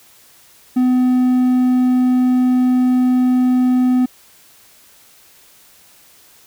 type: tone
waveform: triangle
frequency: 252.2 Hz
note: B3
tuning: 36 cents sharp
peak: -9 dBFS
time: 0.76-4.06 s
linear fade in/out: 10 ms
effects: white hiss -48 dBFS RMS until 6.46 s